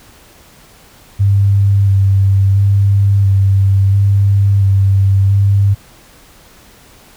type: tone with vibrato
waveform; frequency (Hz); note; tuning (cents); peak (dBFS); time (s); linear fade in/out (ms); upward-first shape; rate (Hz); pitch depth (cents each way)
sine; 98.6; G2; +11; -7; 1.19-5.75; 20; square; 0.73; 17
effects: pink hiss -43 dBFS RMS until 7.16 s